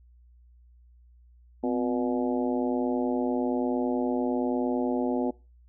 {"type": "harmonic tone with a mistuned harmonic", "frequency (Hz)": 121.1, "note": "B2", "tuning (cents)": -34, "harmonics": [2, 3, 4, 5, 6, 7], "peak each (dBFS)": [-27, -31, -33, -35, -37, -38], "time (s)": [1.63, 5.31], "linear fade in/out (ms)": 10, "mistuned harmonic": 2, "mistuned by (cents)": 85, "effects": ["noise-tail reverb RT60 0.3 s tail -22 dB re dry", "added 60 Hz sine -53 dBFS peak until 5.68 s"]}